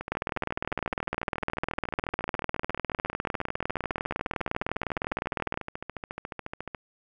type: two click trains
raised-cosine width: 0.5 ms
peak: -19 / -12 dBFS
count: 96 / 109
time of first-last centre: 0.01-6.748 / 0.12-5.575 s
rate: 14.1 / 19.8 Hz
effects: none